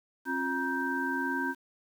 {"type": "tone cluster", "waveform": "sine", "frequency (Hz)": [269.3, 351.9, 949, 1564], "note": ["C#4", "F4", "A#5", "G6"], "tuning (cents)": [-50, 13, 31, -4], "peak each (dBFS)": [-33, -38, -35, -32], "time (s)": [0.25, 1.55], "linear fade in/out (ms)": 50, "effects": ["9-bit"]}